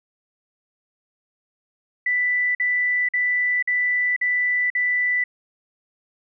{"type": "tone bursts", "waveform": "sine", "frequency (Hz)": 1981, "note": "B6", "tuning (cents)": 5, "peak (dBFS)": -18, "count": 6, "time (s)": [2.06, 5.24], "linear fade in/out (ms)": 5, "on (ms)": 490, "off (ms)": 48, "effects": []}